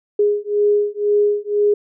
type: beating tone pair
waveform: sine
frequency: 412.6 / 414.6 Hz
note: G#4 / G#4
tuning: -11 / -3 cents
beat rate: 2 Hz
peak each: -17 dBFS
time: 0.19-1.74 s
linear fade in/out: 5 ms
effects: none